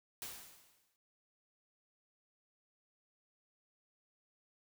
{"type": "noise with exponential decay", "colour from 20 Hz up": "white", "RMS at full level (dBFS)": -43, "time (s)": [0.22, 0.96], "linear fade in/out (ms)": 0, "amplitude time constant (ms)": 160, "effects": ["noise-tail reverb RT60 0.2 s tail -21 dB re dry"]}